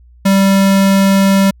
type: tone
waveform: square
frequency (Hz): 195.1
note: G3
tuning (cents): -8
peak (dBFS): -8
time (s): 0.25-1.51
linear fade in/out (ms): 10
effects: added 60 Hz sine -40 dBFS peak until 1.6 s